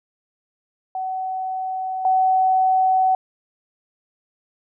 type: tone pair in turn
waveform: sine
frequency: 753 / 753 Hz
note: F#5 / F#5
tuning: +30 / +30 cents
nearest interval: unison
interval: 0 cents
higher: neither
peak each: -23 / -14 dBFS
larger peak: second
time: 0.95-2.05 / 2.05-3.15 s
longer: neither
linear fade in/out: 2 ms
effects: none